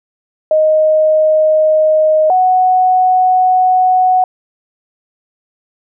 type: tone pair in turn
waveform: sine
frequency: 622.3 / 740 Hz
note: D#5 / F#5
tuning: 0 / 0 cents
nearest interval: minor third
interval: 300 cents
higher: second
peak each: -7 dBFS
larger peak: neither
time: 0.51-2.3 / 2.3-4.24 s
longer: second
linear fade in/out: 2 ms
effects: none